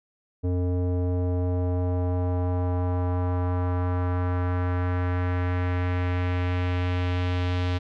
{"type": "tone with low-pass filter sweep", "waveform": "square", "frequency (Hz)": 89.7, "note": "F2", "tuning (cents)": 47, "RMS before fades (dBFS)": -25, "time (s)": [0.43, 7.79], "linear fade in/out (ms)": 20, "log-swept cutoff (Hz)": [440, 3600], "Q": 1.6, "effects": []}